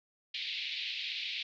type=band-pass noise; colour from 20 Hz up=white; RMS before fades=-38 dBFS; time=0.34-1.43 s; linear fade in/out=5 ms; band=2200 to 4200 Hz; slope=48 dB/octave; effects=none